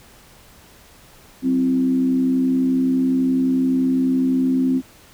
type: tone with frequency modulation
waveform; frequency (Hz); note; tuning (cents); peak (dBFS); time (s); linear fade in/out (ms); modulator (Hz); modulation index
sine; 261; C4; -4; -15; 1.42-4.82; 50; 71.8; 0.49
effects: pink hiss -48 dBFS RMS until 5.13 s